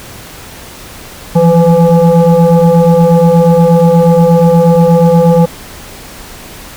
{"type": "tone with frequency modulation", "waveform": "sine", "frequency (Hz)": 164.81, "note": "E3", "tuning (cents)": 0, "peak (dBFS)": -3, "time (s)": [1.35, 5.46], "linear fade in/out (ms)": 10, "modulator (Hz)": 338, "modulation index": 1.5, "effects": ["pink hiss -30 dBFS RMS until 6.76 s"]}